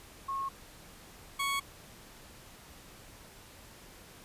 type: tone pair in turn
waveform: sine / 20% pulse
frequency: 1088 / 1110.2 Hz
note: C#6 / C#6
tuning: -33 / +2 cents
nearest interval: unison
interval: 35 cents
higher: second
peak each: -32 / -25 dBFS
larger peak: second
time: 0.28-0.49 / 1.39-1.6 s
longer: neither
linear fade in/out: 10 ms
effects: pink hiss -53 dBFS RMS until 4.24 s + resampled to 32000 Hz